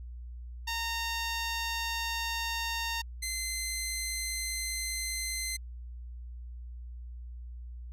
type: tone pair in turn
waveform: 10% pulse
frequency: 920 / 2065 Hz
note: A#5 / C7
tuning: -23 / -23 cents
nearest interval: octave + major second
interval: 1400 cents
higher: second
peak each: -23 dBFS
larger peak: neither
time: 0.67-3.02 / 3.22-5.57 s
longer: neither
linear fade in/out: 10 ms
effects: added 60 Hz sine -40 dBFS peak until 7.92 s + low-pass 12000 Hz 12 dB/octave